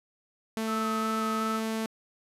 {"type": "tone", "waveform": "sawtooth", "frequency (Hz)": 221.9, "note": "A3", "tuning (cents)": 15, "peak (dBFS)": -25, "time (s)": [0.57, 1.86], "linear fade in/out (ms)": 0}
{"type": "tone with vibrato", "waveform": "sine", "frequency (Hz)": 1296, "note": "E6", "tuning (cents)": -30, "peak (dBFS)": -30, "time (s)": [0.66, 1.61], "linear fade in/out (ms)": 50, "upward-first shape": "square", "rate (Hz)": 2.7, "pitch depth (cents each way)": 16}
{"effects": ["resampled to 32000 Hz"]}